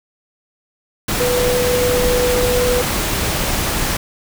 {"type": "tone in noise", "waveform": "sine", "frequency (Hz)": 493.9, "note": "B4", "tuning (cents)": 0, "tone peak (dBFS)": -15, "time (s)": [1.2, 2.82], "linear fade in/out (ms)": 5, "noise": "pink", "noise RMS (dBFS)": -19, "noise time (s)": [1.08, 3.97], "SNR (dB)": 1, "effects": []}